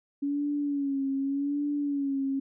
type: tone with vibrato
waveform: sine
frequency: 280.9 Hz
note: C#4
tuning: 23 cents sharp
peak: -26 dBFS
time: 0.22-2.4 s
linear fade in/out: 10 ms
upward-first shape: sine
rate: 0.85 Hz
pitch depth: 60 cents each way
effects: none